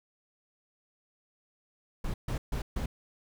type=noise bursts; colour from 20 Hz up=brown; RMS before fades=-32 dBFS; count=4; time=2.04-2.86 s; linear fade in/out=5 ms; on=100 ms; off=140 ms; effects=none